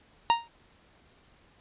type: tone with exponential decay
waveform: 45% pulse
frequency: 932.3 Hz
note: A#5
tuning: in tune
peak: -16 dBFS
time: 0.3-0.48 s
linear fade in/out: 0 ms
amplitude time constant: 38 ms
effects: pink hiss -61 dBFS RMS until 1.6 s + resampled to 8000 Hz